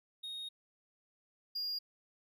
triangle tone pair in turn, 3729 / 4828 Hz, A#7 / D8, 0 / +47 cents, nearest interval major third, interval 447 cents, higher second, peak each -39 / -34 dBFS, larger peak second, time 0.23-0.49 / 1.55-1.79 s, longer first, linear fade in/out 10 ms, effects none

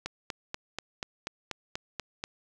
click train, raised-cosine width 0.2 ms, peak -16 dBFS, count 10, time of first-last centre 0.06-2.239 s, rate 4.13 Hz, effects none

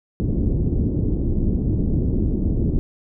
pink low-pass noise, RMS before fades -20 dBFS, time 0.2-2.79 s, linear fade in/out 0 ms, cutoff 340 Hz, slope 24 dB/octave, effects none

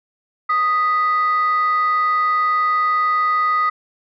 sine tone pair together, 1244.5 / 1975.5 Hz, D#6 / B6, 0 / 0 cents, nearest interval minor sixth, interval 800 cents, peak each -14 / -23 dBFS, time 0.49-3.7 s, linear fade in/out 10 ms, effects tanh soft clip ceiling -10 dBFS

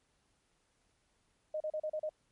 sine tone bursts, 617 Hz, D#5, 15 cents flat, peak -33 dBFS, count 6, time 1.54-2.093 s, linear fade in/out 5 ms, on 63 ms, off 35 ms, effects pink hiss -75 dBFS RMS until 2.31 s + MP3 48 kbps

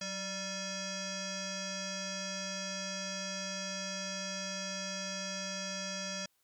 sine tone with frequency modulation, 2521 Hz, D#7, 22 cents sharp, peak -36 dBFS, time 0.01-6.26 s, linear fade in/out 5 ms, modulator 778 Hz, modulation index 4.8, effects white hiss -75 dBFS RMS until 6.43 s

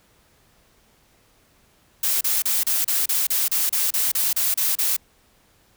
blue noise bursts, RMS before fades -21 dBFS, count 14, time 2.03-4.966 s, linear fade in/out 5 ms, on 180 ms, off 32 ms, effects pink hiss -59 dBFS RMS until 5.76 s

